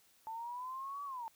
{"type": "linear two-way sweep", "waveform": "sine", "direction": "up then down", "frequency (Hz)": [880, 1151, 880], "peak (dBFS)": -40, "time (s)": [0.27, 1.28], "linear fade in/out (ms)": 0, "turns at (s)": 1.04, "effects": ["white hiss -68 dBFS RMS until 1.35 s"]}